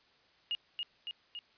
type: tone with echo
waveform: sine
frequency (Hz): 2860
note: F7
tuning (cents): +41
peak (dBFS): -31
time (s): 0.51-0.55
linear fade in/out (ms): 0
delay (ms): 280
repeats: 3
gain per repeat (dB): -3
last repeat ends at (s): 1.39
effects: white hiss -66 dBFS RMS until 1.57 s + resampled to 11025 Hz